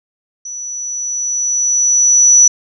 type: tone with level ramp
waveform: sine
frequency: 5920 Hz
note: F#8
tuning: in tune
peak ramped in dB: -24 to -3 dBFS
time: 0.45-2.48 s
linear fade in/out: 5 ms
effects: none